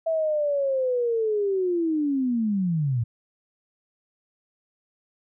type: linear sweep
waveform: sine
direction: down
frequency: 658 to 110 Hz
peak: -21 dBFS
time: 0.06-3.04 s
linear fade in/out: 10 ms
effects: none